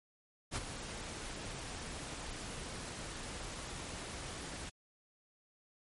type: noise with ADSR envelope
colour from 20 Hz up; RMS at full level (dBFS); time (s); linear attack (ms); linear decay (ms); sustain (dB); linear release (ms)
pink; -35; 0.51-4.7; 50; 32; -9; 17
effects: MP3 48 kbps